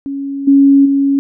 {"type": "tone with level steps", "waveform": "sine", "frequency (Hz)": 277.2, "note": "C#4", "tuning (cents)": 0, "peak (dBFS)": [-18, -4, -9], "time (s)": [0.06, 1.19], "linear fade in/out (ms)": 0, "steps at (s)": [0.47, 0.85], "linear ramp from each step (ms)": 10, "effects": []}